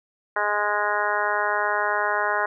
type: harmonic tone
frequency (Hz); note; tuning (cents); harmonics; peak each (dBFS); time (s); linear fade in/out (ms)
207.7; G#3; 0; 2 / 3 / 4 / 5 / 6 / 7 / 8 / 9; -32 / -29 / -28 / -27 / -32 / -27 / -30 / -31; 0.36-2.46; 5
effects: none